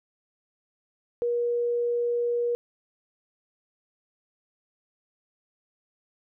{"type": "tone", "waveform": "sine", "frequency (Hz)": 477.7, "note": "A#4", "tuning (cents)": 42, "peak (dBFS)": -23, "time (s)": [1.22, 2.55], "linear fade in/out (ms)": 0, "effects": []}